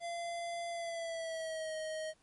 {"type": "tone with pitch glide", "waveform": "square", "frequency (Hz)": [685, 628.1], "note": ["F5", "D#5"], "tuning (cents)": [-34, 16], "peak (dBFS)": -38, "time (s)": [0, 2.14], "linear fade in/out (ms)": 50, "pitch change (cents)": -150, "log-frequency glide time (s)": [0.7, 1.75], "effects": ["pink hiss -70 dBFS RMS until 2.22 s", "MP3 48 kbps"]}